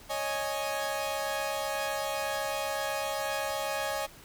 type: chord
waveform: sawtooth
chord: C# suspended second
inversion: none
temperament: equal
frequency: 554.4 / 622.3 / 830.6 Hz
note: C#5 / D#5 / G#5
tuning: 0 / 0 / 0 cents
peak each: -31 dBFS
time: 0.09-4.07 s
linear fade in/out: 20 ms
effects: pink hiss -52 dBFS RMS until 4.24 s